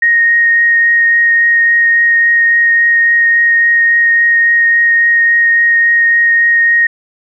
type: tone with vibrato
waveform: sine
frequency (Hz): 1864.7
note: A#6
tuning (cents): 0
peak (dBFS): -6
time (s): 0.02-6.87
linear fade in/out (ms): 5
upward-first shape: triangle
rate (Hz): 3.6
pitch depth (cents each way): 9
effects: none